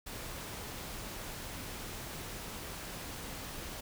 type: noise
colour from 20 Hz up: pink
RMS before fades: -43 dBFS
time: 0.06-3.81 s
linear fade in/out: 10 ms
effects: none